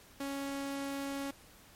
sawtooth tone, 277.2 Hz, C#4, in tune, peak -32 dBFS, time 0.2-1.31 s, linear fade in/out 5 ms, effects pink hiss -58 dBFS RMS until 1.75 s + MP3 64 kbps

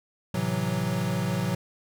square chord, F# half-diminished seventh, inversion first, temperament equal, 110 / 130.81 / 164.81 / 185 Hz, A2 / C3 / E3 / F#3, 0 / 0 / 0 / 0 cents, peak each -33 / -32 / -32 / -30 dBFS, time 0.34-1.55 s, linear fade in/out 5 ms, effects none

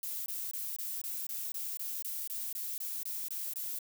violet noise bursts, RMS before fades -38 dBFS, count 15, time 0.03-3.788 s, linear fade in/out 2 ms, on 230 ms, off 22 ms, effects none

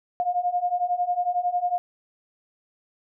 sine beating tone pair, 706 / 717 Hz, F5 / F5, +19 / +45 cents, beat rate 11 Hz, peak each -26 / -24 dBFS, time 0.2-1.78 s, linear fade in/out 0 ms, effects none

